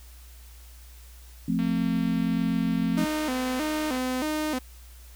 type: chord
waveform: sine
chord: F major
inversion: none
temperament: equal with one note detuned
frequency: 173.01 / 220 / 261.6 Hz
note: F3 / A3 / C4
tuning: -16 / 0 / 0 cents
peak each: -27 dBFS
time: 1.48-3.05 s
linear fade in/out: 5 ms
type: click train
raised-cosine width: 0.3 ms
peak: -26 dBFS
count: 545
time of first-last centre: 1.59-3.976 s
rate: 228 Hz
type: tone with vibrato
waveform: sawtooth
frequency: 280 Hz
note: C#4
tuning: 18 cents sharp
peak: -22 dBFS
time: 2.97-4.59 s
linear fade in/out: 10 ms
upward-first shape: square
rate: 1.6 Hz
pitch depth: 160 cents each way
effects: added 60 Hz sine -45 dBFS peak until 5.15 s + white hiss -54 dBFS RMS until 5.15 s